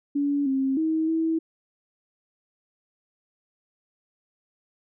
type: tone with pitch steps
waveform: sine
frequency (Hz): 285.1 / 267.7 / 318.3 / 324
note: C#4 / C4 / D#4 / E4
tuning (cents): +49 / +40 / +39 / -30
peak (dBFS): -21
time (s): 0.15-1.39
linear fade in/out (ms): 10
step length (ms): 310
effects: none